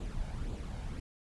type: noise with flanger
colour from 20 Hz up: brown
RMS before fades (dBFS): -38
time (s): 0-1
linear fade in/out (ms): 5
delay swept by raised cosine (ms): 0.26 to 1.36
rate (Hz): 1.9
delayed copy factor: +0.5
effects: resampled to 24000 Hz